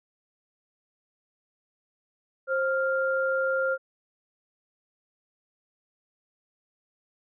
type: tone pair together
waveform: sine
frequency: 529.8 / 1396.9 Hz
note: C5 / F6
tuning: +22 / 0 cents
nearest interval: octave + perfect fourth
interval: 1678 cents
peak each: -25 / -27 dBFS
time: 2.47-3.78 s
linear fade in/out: 50 ms
effects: none

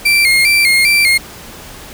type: tone with vibrato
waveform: 35% pulse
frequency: 2240 Hz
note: C#7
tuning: 18 cents sharp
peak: -6 dBFS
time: 0.05-1.18 s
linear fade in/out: 10 ms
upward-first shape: square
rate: 2.5 Hz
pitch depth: 80 cents each way
effects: pink hiss -33 dBFS RMS until 1.93 s

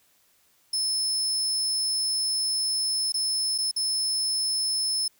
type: tone with dropouts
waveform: 30% pulse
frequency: 5240 Hz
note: E8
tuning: 11 cents flat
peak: -20 dBFS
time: 0.73-5.08 s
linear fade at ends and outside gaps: 5 ms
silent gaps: 3.122-3.141 / 3.58-3.584 / 3.713-3.762 s
effects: white hiss -64 dBFS RMS until 5.19 s

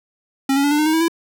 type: tone with pitch steps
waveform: square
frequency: 271.1 / 279.2 / 287.6 / 296.1 / 305 / 314.1 / 323.5 / 333.2 Hz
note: C#4 / C#4 / D4 / D4 / D#4 / D#4 / E4 / E4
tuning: -38 / +13 / -36 / +14 / -34 / +16 / -32 / +19 cents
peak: -15 dBFS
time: 0.49-1.082 s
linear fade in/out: 5 ms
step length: 74 ms
effects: none

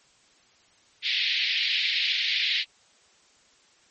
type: band-pass noise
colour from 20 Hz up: white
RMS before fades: -26 dBFS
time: 1.02-2.65 s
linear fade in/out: 50 ms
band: 2000 to 4300 Hz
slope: 48 dB/octave
effects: white hiss -60 dBFS RMS until 3.9 s + MP3 32 kbps

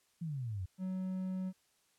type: exponential sweep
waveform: sine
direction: down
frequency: 174.3 to 87.31 Hz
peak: -36 dBFS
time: 0.21-0.66 s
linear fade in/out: 10 ms
type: tone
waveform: triangle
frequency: 186.7 Hz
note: F#3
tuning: 16 cents sharp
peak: -33 dBFS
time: 0.78-1.53 s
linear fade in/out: 50 ms
effects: white hiss -73 dBFS RMS until 1.98 s + low-pass 11000 Hz 12 dB/octave

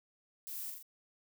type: noise with echo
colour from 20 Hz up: violet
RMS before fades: -44 dBFS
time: 0.47-0.7 s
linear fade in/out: 0 ms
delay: 42 ms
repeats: 3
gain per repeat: -3 dB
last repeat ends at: 0.826 s
effects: none

